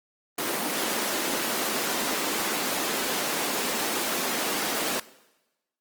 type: high-pass noise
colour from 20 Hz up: pink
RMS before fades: -28 dBFS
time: 0.38-5 s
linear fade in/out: 5 ms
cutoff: 230 Hz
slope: 24 dB/octave
effects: noise-tail reverb RT60 1.0 s tail -19 dB re dry + Opus 24 kbps